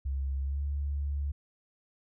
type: tone with pitch glide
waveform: sine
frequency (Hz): 67.9 to 71.23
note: C#2 to C#2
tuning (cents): -35 to +48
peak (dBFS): -29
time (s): 0.05-1.32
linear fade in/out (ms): 10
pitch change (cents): +83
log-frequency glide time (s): 0.42-0.62
effects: none